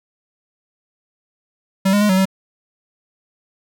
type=tone with pitch steps; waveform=square; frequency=192.2 / 204.9 / 209 / 187.6 / 191.1 Hz; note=G3 / G#3 / G#3 / F#3 / G3; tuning=-34 / -23 / +11 / +24 / -44 cents; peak=-13 dBFS; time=1.85-2.255 s; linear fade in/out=10 ms; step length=81 ms; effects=none